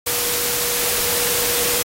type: tone in noise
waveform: sine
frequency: 482 Hz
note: B4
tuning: 42 cents flat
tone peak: -28 dBFS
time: 0.06-1.83 s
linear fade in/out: 10 ms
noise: white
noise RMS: -20 dBFS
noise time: 0.06-1.83 s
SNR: -11 dB
effects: AAC 48 kbps